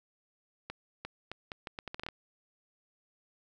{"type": "accelerating click train", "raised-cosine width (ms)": 0.3, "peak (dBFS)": -23, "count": 12, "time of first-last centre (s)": [0.7, 2.087], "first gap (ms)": 350, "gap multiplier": 0.76, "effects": []}